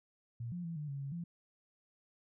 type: tone with pitch steps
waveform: sine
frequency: 117.8 / 176 / 166.9 / 149.5 / 139.4 / 138.4 / 170.8 Hz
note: A#2 / F3 / E3 / D3 / C#3 / C#3 / F3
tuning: +19 / +14 / +22 / +31 / +10 / -2 / -38 cents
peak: -38 dBFS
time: 0.4-1.24 s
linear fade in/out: 5 ms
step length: 120 ms
effects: none